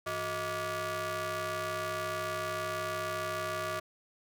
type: ring-modulated tone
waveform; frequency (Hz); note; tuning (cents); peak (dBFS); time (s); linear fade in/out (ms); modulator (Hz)
sawtooth; 265.5; C4; +25; -26; 0.06-3.8; 10; 896
effects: none

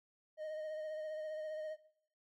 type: tone with vibrato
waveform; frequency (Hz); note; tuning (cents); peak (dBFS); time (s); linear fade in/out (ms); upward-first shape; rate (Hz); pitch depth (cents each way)
triangle; 620; D#5; -6; -38; 0.37-1.77; 50; sine; 15; 23
effects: noise-tail reverb RT60 0.6 s tail -17 dB re dry

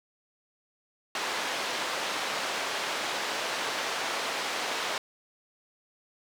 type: band-pass noise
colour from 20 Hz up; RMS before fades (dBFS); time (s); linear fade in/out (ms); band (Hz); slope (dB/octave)
pink; -32; 1.15-4.98; 2; 570 to 5200; 12
effects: none

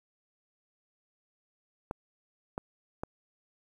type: clicks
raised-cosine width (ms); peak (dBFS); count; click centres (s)
1; -20; 3; 1.911 / 2.579 / 3.035
effects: 9-bit

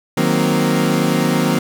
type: chord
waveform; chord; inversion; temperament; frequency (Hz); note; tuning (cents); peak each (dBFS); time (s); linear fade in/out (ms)
30% pulse; C half-diminished seventh; first; equal; 155.56 / 185 / 233.1 / 261.6; Eb3 / Gb3 / Bb3 / C4; 0 / 0 / 0 / 0; -17; 0.17-1.59; 5
effects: none

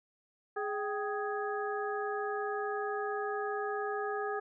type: harmonic tone with a mistuned harmonic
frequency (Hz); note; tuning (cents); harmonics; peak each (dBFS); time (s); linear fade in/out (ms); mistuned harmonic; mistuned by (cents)
415.8; G#4; +2; 1 / 2 / 3 / 4; -35 / -38 / -40 / -41; 0.56-4.4; 10; 2; -110
effects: none

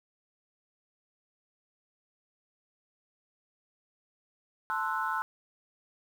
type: chord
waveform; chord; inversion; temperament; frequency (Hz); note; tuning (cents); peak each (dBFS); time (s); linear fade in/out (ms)
sine; F# half-diminished seventh; first; equal; 880 / 1046.5 / 1318.5 / 1480; A5 / C6 / E6 / F#6; 0 / 0 / 0 / 0; -34; 4.7-5.22; 0
effects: tanh soft clip ceiling -18 dBFS + 9-bit

